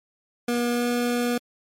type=tone with pitch glide; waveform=25% pulse; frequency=240 to 241.7 Hz; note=B3 to B3; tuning=-49 to -37 cents; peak=-18 dBFS; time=0.48-1.38 s; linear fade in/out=5 ms; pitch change=+12 cents; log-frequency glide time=0.71-0.87 s; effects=MP3 64 kbps